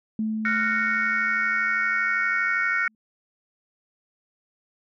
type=tone with exponential decay; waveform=sine; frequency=218.2 Hz; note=A3; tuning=14 cents flat; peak=-22 dBFS; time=0.19-2.95 s; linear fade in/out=2 ms; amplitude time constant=600 ms
type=chord; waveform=sine; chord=Gb major seventh; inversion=third; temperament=just; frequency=1387.5 / 1480 / 1850 / 2220 Hz; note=F6 / Gb6 / Bb6 / Db7; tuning=-12 / 0 / -14 / +2 cents; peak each=-26 dBFS; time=0.45-2.88 s; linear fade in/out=2 ms
effects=tanh soft clip ceiling -12 dBFS